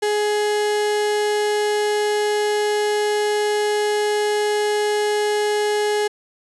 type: tone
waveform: 35% pulse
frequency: 418.6 Hz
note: G#4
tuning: 14 cents sharp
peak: -16 dBFS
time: 0.02-6.08 s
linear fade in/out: 10 ms
effects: resampled to 24000 Hz